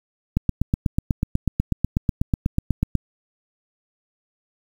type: click train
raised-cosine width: 5 ms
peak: -6 dBFS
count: 22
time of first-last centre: 0.37-2.953 s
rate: 8.13 Hz
effects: 7-bit